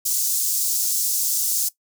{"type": "high-pass noise", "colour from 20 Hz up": "pink", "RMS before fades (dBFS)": -22, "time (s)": [0.05, 1.69], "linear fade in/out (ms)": 10, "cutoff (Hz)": 5900, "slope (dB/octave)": 24, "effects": ["noise-tail reverb RT60 0.1 s tail -17 dB re dry"]}